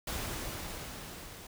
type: noise with level ramp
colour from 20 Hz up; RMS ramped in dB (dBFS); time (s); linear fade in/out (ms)
pink; -36 to -48; 0.07-1.47; 5
effects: none